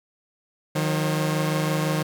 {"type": "tone cluster", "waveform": "sawtooth", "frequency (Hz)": [154.8, 180.7, 536], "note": ["D#3", "F#3", "C5"], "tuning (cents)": [-9, -41, 42], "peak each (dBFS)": [-19, -26, -26], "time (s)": [0.75, 2.03], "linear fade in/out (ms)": 10, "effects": []}